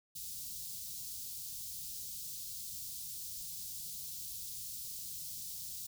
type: band-stop noise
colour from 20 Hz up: white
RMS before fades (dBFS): -44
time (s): 0.15-5.87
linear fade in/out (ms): 10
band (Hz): 170 to 4100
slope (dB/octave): 24
effects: none